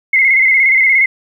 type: tone with vibrato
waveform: sine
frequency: 2113 Hz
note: C7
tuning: 16 cents sharp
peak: -7 dBFS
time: 0.13-1.06 s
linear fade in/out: 5 ms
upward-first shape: square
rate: 17 Hz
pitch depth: 47 cents each way
effects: 8-bit